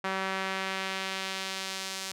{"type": "tone with band-pass filter sweep", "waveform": "sawtooth", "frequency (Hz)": 191.1, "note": "G3", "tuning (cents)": -44, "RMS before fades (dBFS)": -34, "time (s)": [0.04, 2.12], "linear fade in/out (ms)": 5, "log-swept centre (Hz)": [1500, 5900], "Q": 0.89, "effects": []}